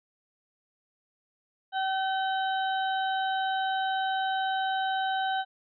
harmonic tone, 766 Hz, G5, 40 cents flat, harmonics 1 / 2 / 4 / 5, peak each -27 / -33 / -39 / -41 dBFS, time 1.72-5.45 s, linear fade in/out 50 ms, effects none

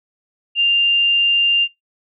sine tone, 2794 Hz, F7, in tune, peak -12 dBFS, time 0.55-1.68 s, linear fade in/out 50 ms, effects noise-tail reverb RT60 0.2 s tail -25 dB re dry

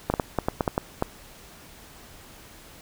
clicks, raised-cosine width 1 ms, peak -8 dBFS, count 9, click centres 0.1 / 0.139 / 0.198 / 0.387 / 0.485 / 0.608 / 0.678 / 0.779 / 1.024 s, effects pink hiss -48 dBFS RMS until 2.81 s

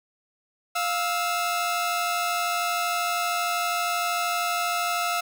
sawtooth tone pair together, 701 / 1309.2 Hz, F5 / E6, +6 / -12 cents, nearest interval major seventh, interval 1082 cents, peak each -23 dBFS, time 0.75-5.21 s, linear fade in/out 10 ms, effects none

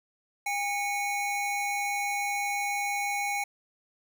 square tone pair together, 809.4 / 2214 Hz, G#5 / C#7, -45 / -3 cents, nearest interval octave + perfect fourth, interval 1742 cents, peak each -31 / -32 dBFS, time 0.46-3.44 s, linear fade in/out 5 ms, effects none

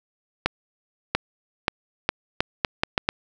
accelerating click train, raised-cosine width 0.3 ms, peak -3 dBFS, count 9, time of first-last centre 0.46-3.089 s, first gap 690 ms, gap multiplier 0.77, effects none

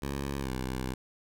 10% pulse tone with pitch glide, 69.3 to 64.29 Hz, C#2 to C2, 0 to -30 cents, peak -24 dBFS, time 0.02-0.94 s, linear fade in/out 5 ms, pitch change -130 cents, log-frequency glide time 0.39-0.5 s, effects none

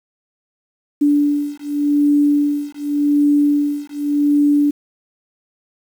sine beating tone pair, 290.3 / 291.17 Hz, D4 / D4, -20 / -15 cents, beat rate 0.87 Hz, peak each -16 dBFS, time 1.01-4.71 s, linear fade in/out 10 ms, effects 7-bit

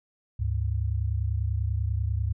sine tone pair together, 72.83 / 103 Hz, D2 / G#2, -14 / -14 cents, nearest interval tritone, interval 600 cents, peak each -27 dBFS, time 0.39-2.33 s, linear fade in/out 10 ms, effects none

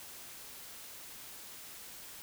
silence, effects white hiss -49 dBFS RMS until 2.22 s

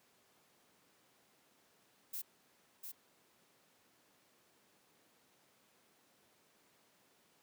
violet noise with echo, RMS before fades -42 dBFS, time 2.13-2.22 s, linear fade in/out 10 ms, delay 700 ms, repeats 1, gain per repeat -5 dB, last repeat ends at 2.92 s, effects pink hiss -70 dBFS RMS until 7.42 s + high-pass 200 Hz 12 dB/octave

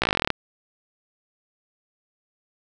slowing click train, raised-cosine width 0.3 ms, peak -4 dBFS, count 14, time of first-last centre 0.02-0.303 s, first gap 16 ms, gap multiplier 1.05, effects none

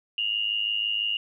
sine tone pair together, 2794 / 2900 Hz, F7 / F#7, 0 / -35 cents, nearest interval minor second, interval 65 cents, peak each -27 dBFS, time 0.18-1.17 s, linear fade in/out 2 ms, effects none

